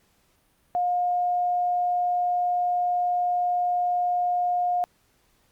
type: tone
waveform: sine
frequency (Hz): 713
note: F5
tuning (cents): +36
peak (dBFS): -21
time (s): 0.75-4.84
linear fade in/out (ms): 0
effects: pink hiss -65 dBFS RMS until 5.51 s + Opus 48 kbps